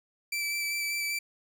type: tone with vibrato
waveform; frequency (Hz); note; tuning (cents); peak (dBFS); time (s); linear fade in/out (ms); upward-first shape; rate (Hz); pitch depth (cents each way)
sawtooth; 2324; D7; -19; -26; 0.32-1.19; 5; square; 5.1; 9
effects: none